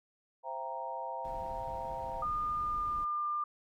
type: chord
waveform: sine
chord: C dominant seventh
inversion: none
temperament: equal with one note detuned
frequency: 523.3 / 670.8 / 784 / 932.3 Hz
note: C5 / E5 / G5 / Bb5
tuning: 0 / +30 / 0 / 0 cents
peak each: -44 / -43 / -43 / -39 dBFS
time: 0.43-2.26 s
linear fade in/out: 50 ms
type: noise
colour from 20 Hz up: brown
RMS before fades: -47 dBFS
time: 1.24-3.05 s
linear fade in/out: 10 ms
type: tone with pitch glide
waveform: sine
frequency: 1216 to 1197.9 Hz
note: D#6 to D6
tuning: -40 to +34 cents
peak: -31 dBFS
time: 2.22-3.44 s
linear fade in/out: 5 ms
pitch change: -26 cents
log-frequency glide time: 2.38-3.21 s
effects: none